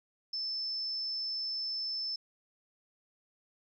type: tone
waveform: sine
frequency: 5274 Hz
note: E8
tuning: in tune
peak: -33 dBFS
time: 0.33-2.16 s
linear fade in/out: 5 ms
effects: 12-bit